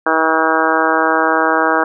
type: harmonic tone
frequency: 160.2 Hz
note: E3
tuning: 49 cents flat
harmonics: 2 / 3 / 4 / 5 / 6 / 7 / 8 / 9 / 10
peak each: -20 / -20 / -20 / -20 / -20 / -20 / -20 / -20 / -20 dBFS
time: 0.06-1.84 s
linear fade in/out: 5 ms
effects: none

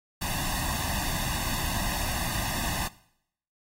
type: noise with comb filter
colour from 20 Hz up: pink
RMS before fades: -30 dBFS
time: 0.21-2.88 s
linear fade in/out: 10 ms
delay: 1.1 ms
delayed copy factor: +0.85
effects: noise-tail reverb RT60 0.7 s tail -19 dB re dry + AAC 48 kbps

